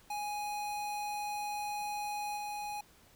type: tone with level steps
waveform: square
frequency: 830.6 Hz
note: G#5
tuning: in tune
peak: -36 / -38 dBFS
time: 0.1-2.81 s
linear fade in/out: 5 ms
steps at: 2.36 s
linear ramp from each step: 20 ms
effects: pink hiss -62 dBFS RMS until 3.15 s